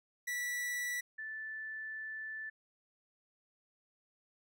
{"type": "tone pair in turn", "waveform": ["45% pulse", "sine"], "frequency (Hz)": [1953, 1755.6], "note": ["B6", "A6"], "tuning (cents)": [-20, -4], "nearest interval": "major second", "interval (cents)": 184, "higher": "first", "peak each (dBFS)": [-35, -40], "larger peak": "first", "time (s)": [[0.27, 1.01], [1.18, 2.5]], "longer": "second", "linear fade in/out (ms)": 10, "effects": []}